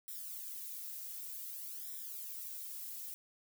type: noise with flanger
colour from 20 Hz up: violet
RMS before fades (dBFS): -45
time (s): 0.08-3.14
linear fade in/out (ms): 0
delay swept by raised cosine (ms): 0.54 to 2.44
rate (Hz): 0.54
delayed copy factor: +0.9
effects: none